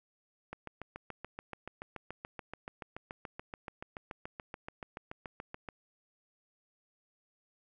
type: click train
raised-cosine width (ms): 0.5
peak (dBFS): -26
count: 37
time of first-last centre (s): 0.53-5.688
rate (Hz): 6.98
effects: none